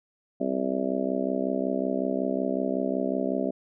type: harmonic tone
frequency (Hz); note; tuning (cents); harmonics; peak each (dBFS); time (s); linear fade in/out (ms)
65.41; C2; 0; 3 / 4 / 5 / 6 / 7 / 8 / 9 / 10; -33 / -29 / -36 / -32 / -38 / -39 / -32 / -33; 0.4-3.51; 10
effects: none